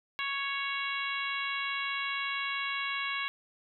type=harmonic tone with a mistuned harmonic; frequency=554.4 Hz; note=C#5; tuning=in tune; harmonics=2 / 3 / 4 / 5 / 6 / 7; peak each=-37 / -38 / -36 / -38 / -41 / -43 dBFS; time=0.19-3.28 s; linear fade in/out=0 ms; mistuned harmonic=7; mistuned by=+16 cents; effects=none